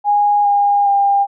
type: tone with pitch steps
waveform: sine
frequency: 823 / 811.7 / 800.5 Hz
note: G#5 / G#5 / G5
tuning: -16 / -40 / +36 cents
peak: -10 dBFS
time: 0.04-1.27 s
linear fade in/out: 50 ms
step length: 410 ms
effects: none